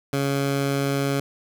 15% pulse tone, 139.1 Hz, C#3, 6 cents sharp, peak -15 dBFS, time 0.13-1.2 s, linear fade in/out 2 ms, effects none

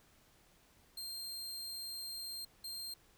sawtooth tone bursts at uneven times, 4186 Hz, C8, in tune, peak -39 dBFS, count 2, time 0.97-2.45 / 2.64-2.94 s, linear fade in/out 5 ms, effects pink hiss -67 dBFS RMS until 3.17 s

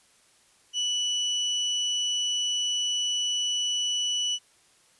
35% pulse tone, 2960 Hz, F#7, in tune, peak -23 dBFS, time 0.73-4.39 s, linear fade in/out 50 ms, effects white hiss -61 dBFS RMS until 4.99 s + resampled to 24000 Hz

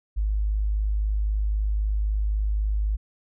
sine tone, 51.91 Hz, G#1, in tune, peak -21 dBFS, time 0.16-2.97 s, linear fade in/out 20 ms, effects none

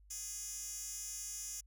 10% pulse tone with high-pass filter, 415.3 Hz, G#4, in tune, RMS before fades -44 dBFS, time 0.1-1.61 s, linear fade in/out 10 ms, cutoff 7000 Hz, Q 2.5, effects added 50 Hz sine -59 dBFS peak until 1.66 s

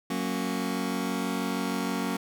sawtooth chord, F# major, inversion none, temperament just, 185 / 231.2 / 277.5 Hz, F#3 / A#3 / C#4, 0 / -14 / +2 cents, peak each -28 dBFS, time 0.1-2.17 s, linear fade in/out 5 ms, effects none

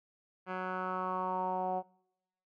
10% pulse tone with low-pass filter sweep, 185 Hz, F#3, in tune, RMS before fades -35 dBFS, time 0.46-1.83 s, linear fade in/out 50 ms, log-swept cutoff 1800 to 710 Hz, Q 4.3, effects noise-tail reverb RT60 0.9 s tail -25 dB re dry

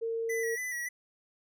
sine tone, 455.9 Hz, A#4, 39 cents flat, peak -30 dBFS, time 0.01-0.56 s, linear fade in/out 20 ms
square tone with vibrato, 1962 Hz, B6, 12 cents flat, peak -34 dBFS, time 0.29-0.89 s, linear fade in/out 10 ms, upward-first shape square, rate 3.5 Hz, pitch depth 34 cents each way
effects none

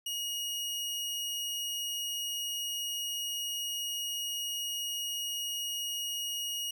sawtooth tone, 2879 Hz, F#7, 48 cents flat, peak -30 dBFS, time 0.06-6.71 s, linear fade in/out 5 ms, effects none

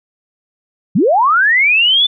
sine linear sweep, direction up, 140.4 to 3540 Hz, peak -8 dBFS, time 0.95-2.07 s, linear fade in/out 10 ms, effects none

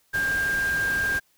sine tone in noise, 1600 Hz, G6, 35 cents sharp, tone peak -22 dBFS, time 0.13-1.2 s, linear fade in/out 20 ms, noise pink, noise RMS -35 dBFS, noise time 0.13-1.2 s, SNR +10 dB, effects white hiss -65 dBFS RMS until 1.37 s

